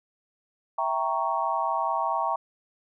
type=chord; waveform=sine; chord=E diminished seventh; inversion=none; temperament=equal; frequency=659.3 / 784 / 932.3 / 1108.7 Hz; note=E5 / G5 / Bb5 / Db6; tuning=0 / 0 / 0 / 0 cents; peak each=-31 / -30 / -28 / -29 dBFS; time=0.78-2.36 s; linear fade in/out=5 ms; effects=none